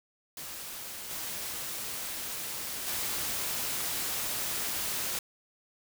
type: noise with level steps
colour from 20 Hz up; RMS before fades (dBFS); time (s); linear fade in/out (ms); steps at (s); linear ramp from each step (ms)
white; -41 / -37 / -33; 0.37-5.19; 2; 1.09 / 2.86; 20
effects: none